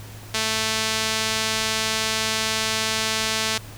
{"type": "tone with band-pass filter", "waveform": "sawtooth", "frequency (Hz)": 220, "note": "A3", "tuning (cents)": 0, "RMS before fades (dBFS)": -24, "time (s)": [0.34, 3.58], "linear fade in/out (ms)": 5, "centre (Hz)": 4700, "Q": 0.77, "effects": ["added 106 Hz sine -39 dBFS peak until 3.77 s", "pink hiss -43 dBFS RMS until 3.77 s"]}